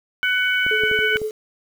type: harmonic tone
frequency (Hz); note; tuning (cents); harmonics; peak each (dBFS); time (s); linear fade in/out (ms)
748; F#5; +19; 2 / 3 / 4; -19 / -23 / -25; 0.23-1.17; 0
type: clicks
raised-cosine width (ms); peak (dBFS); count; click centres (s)
2; -19; 6; 0.665 / 0.836 / 0.914 / 0.99 / 1.158 / 1.217
type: tone with tremolo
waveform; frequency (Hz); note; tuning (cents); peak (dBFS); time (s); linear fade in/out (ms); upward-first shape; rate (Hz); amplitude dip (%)
sine; 430.8; A4; -37; -20; 0.71-1.31; 2; triangle; 9.7; 65
effects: 7-bit

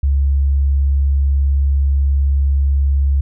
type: tone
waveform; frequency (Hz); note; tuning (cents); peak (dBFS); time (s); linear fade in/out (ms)
sine; 69.3; C#2; 0; -11; 0.03-3.21; 5
effects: none

